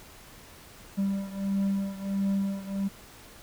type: beating tone pair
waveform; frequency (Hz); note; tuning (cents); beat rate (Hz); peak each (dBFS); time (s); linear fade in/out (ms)
triangle; 196 / 197.5; G3 / G3; 0 / +13; 1.5; -26 / -29; 0.97-2.89; 20
effects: pink hiss -50 dBFS RMS until 3.42 s